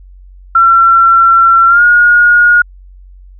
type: tone with pitch glide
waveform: sine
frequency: 1356 to 1436.6 Hz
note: E6 to F6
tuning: +49 to +48 cents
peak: -3 dBFS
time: 0.55-2.62 s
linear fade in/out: 5 ms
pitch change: +99 cents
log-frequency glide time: 1.67-1.83 s
effects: added 46 Hz sine -33 dBFS peak until 3.39 s